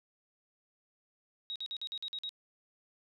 sine tone bursts, 3797 Hz, A#7, 31 cents sharp, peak -36 dBFS, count 8, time 1.5-2.292 s, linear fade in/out 0 ms, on 57 ms, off 48 ms, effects none

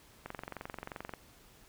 click train, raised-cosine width 0.5 ms, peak -25 dBFS, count 21, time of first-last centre 0.26-1.137 s, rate 22.8 Hz, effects pink hiss -60 dBFS RMS until 1.68 s

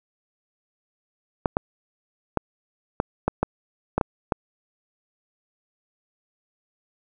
clicks, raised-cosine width 1 ms, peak -6 dBFS, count 9, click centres 1.458 / 1.569 / 2.373 / 3.001 / 3.28 / 3.43 / 3.98 / 4.012 / 4.322 s, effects none

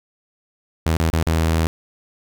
sawtooth tone with dropouts, 81 Hz, E2, 30 cents flat, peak -12 dBFS, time 0.86-1.67 s, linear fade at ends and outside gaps 0 ms, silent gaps 0.969-1 / 1.1-1.131 / 1.228-1.267 s, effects none

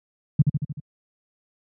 sine tone with echo, 146 Hz, D3, 10 cents flat, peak -10 dBFS, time 0.39-0.42 s, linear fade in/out 5 ms, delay 76 ms, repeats 5, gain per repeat -4 dB, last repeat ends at 0.8 s, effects high-pass 80 Hz 12 dB/octave

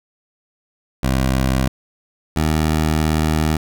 15% pulse tone pair in turn, 65.41 / 77.94 Hz, C2 / D#2, 0 / +4 cents, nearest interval minor third, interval 304 cents, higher second, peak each -9 dBFS, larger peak neither, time 1.03-1.68 / 2.36-3.57 s, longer second, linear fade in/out 5 ms, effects none

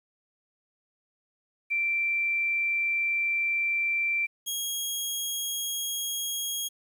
sine / 15% pulse tone pair in turn, 2349 / 3283 Hz, D7 / G#7, 0 / -21 cents, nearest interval tritone, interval 579 cents, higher second, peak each -24 / -22 dBFS, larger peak second, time 1.7-4.27 / 4.46-6.69 s, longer first, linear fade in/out 20 ms, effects 10-bit

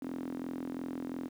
sawtooth tone with high-pass filter, 42.88 Hz, F1, 31 cents flat, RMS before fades -39 dBFS, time 0.01-1.29 s, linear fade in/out 20 ms, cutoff 270 Hz, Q 8.7, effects low-pass 2000 Hz 12 dB/octave + 10-bit

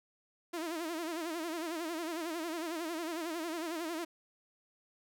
sawtooth tone with vibrato, 329.7 Hz, E4, in tune, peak -32 dBFS, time 0.53-4.05 s, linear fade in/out 10 ms, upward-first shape sine, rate 11 Hz, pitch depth 110 cents each way, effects none

